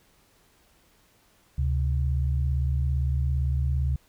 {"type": "tone pair together", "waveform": "sine", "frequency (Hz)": [72.18, 129.8], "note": ["D2", "C3"], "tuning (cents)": [-29, -13], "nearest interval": "minor seventh", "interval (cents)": 1016, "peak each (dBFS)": [-23, -28], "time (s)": [1.58, 3.96], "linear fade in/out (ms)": 5, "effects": ["pink hiss -62 dBFS RMS until 4.08 s"]}